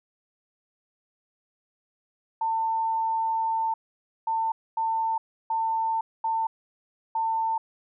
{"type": "tone bursts at uneven times", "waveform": "sine", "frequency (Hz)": 897, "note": "A5", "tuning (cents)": 33, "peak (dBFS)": -23, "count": 6, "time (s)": [[2.41, 3.74], [4.27, 4.52], [4.77, 5.18], [5.5, 6.01], [6.24, 6.47], [7.15, 7.58]], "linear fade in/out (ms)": 5, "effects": []}